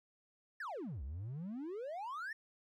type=exponential two-way sweep; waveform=triangle; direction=down then up; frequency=1864.7 to 61.74 to 1864.7 Hz; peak=-38 dBFS; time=0.6-2.33 s; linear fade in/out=5 ms; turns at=1.03 s; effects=tanh soft clip ceiling -34 dBFS